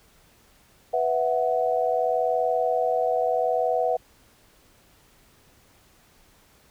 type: chord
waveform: sine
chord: B suspended fourth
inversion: none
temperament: equal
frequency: 493.9 / 659.3 / 740 Hz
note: B4 / E5 / F#5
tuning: 0 / 0 / 0 cents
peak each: -25 dBFS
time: 0.93-3.97 s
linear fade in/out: 10 ms
effects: pink hiss -58 dBFS RMS until 6.7 s